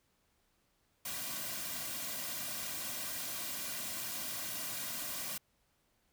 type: noise with comb filter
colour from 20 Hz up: white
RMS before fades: -40 dBFS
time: 1.05-5.38 s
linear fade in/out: 5 ms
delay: 2.3 ms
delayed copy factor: -0.65
effects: pink hiss -75 dBFS RMS until 6.12 s